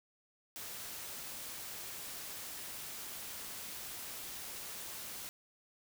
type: noise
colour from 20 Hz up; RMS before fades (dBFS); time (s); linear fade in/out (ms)
white; -45; 0.56-5.29; 0
effects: none